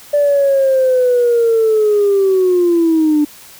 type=linear sweep; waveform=sine; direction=down; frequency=586 to 293.7 Hz; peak=-8 dBFS; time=0.13-3.25 s; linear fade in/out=10 ms; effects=tanh soft clip ceiling -5 dBFS + white hiss -39 dBFS RMS until 3.59 s